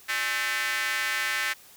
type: tone with high-pass filter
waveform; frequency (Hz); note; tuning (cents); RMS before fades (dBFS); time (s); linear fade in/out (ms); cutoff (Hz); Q
square; 119.2; A#2; +39; -28; 0.08-1.54; 20; 1800; 2.8
effects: white hiss -52 dBFS RMS until 1.76 s